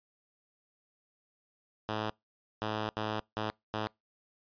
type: tone bursts at uneven times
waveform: 5% pulse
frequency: 108 Hz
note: A2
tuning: 32 cents flat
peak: -21 dBFS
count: 5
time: 1.89-2.1 / 2.62-2.89 / 2.97-3.2 / 3.37-3.5 / 3.74-3.87 s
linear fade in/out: 0 ms
effects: noise-tail reverb RT60 0.2 s tail -26 dB re dry + resampled to 11025 Hz